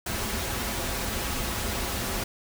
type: noise with comb filter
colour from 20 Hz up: pink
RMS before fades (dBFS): -30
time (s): 0.06-2.24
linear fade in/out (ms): 5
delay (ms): 6.6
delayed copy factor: -0.5
effects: none